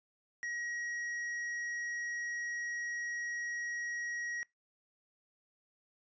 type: tone with tanh clipping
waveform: sine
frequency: 1900 Hz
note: A#6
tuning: 33 cents sharp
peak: -38 dBFS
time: 0.43-4.43 s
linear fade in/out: 0 ms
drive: 8 dB
effects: noise-tail reverb RT60 0.2 s tail -24 dB re dry + resampled to 16000 Hz